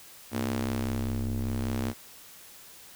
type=ring-modulated tone; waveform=sawtooth; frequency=65.1 Hz; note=C2; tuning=8 cents flat; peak=-21 dBFS; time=0.31-1.94 s; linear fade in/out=50 ms; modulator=163 Hz; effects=white hiss -50 dBFS RMS until 2.95 s